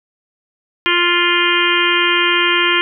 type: harmonic tone with a mistuned harmonic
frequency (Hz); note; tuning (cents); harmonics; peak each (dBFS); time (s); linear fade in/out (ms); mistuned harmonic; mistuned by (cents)
349.3; F4; 0; 1 / 3 / 4 / 5 / 6 / 7 / 8 / 9; -20 / -20 / -20 / -20 / -20 / -20 / -20 / -20; 0.86-2.81; 0; 8; +23
effects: none